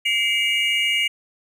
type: tone cluster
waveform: triangle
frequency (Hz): 2088 / 2298 / 2857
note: C7 / D7 / F7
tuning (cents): -4 / -38 / +39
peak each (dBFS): -24 / -21 / -19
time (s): 0.05-1.08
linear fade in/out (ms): 10
effects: none